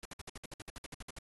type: noise bursts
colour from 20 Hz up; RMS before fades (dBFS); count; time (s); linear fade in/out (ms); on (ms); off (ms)
pink; -45; 15; 0.03-1.187; 2; 23; 58
effects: AAC 32 kbps